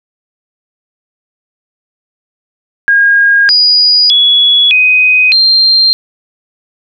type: tone with pitch steps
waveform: sine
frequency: 1627 / 4906 / 3380 / 2506 / 4175 Hz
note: G#6 / D#8 / G#7 / D#7 / C8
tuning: -36 / -25 / +30 / +12 / -5 cents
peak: -4 dBFS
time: 2.88-5.93 s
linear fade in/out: 0 ms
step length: 610 ms
effects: none